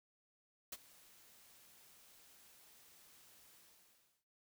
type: noise with ADSR envelope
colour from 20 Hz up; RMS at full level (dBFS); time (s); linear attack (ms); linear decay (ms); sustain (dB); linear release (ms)
white; -44; 0.72-4.25; 6; 38; -20; 710
effects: none